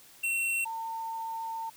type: tone pair in turn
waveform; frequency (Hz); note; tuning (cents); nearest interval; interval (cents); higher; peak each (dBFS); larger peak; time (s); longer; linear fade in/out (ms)
square / sine; 2718 / 903.6; F7 / A5; -48 / +46; octave + perfect fifth; 1906; first; -28 / -33; first; 0.23-0.65 / 0.65-1.7; second; 10
effects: white hiss -55 dBFS RMS until 1.76 s